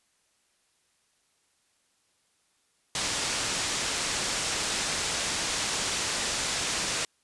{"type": "low-pass noise", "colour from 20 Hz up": "white", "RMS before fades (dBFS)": -30, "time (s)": [2.95, 7.05], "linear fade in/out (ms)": 2, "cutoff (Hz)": 8100, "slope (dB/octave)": 24, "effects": ["white hiss -70 dBFS RMS until 7.23 s", "resampled to 24000 Hz"]}